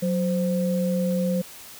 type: tone pair together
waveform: sine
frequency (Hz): 183.59 / 520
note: F#3 / C5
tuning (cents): -13 / -11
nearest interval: octave + tritone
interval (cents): 1802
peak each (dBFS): -22 / -26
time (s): 0.02-1.42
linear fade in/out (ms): 10
effects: white hiss -43 dBFS RMS until 1.79 s